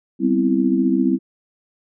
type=chord; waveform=sine; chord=C major seventh; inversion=second; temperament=equal; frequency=196 / 246.9 / 261.6 / 329.6 Hz; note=G3 / B3 / C4 / E4; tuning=0 / 0 / 0 / 0 cents; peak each=-21 / -23 / -18 / -20 dBFS; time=0.19-1.19 s; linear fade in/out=50 ms; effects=none